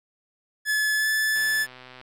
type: tone with pitch glide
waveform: 45% pulse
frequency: 1718 to 1739 Hz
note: A6 to A6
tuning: -42 to -21 cents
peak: -21 dBFS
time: 0.65-1.67 s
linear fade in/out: 50 ms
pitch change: +21 cents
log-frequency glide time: 0.96-1.08 s
type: click train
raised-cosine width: 0.3 ms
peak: -28 dBFS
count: 84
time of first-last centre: 1.36-2.014 s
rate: 127 Hz
effects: none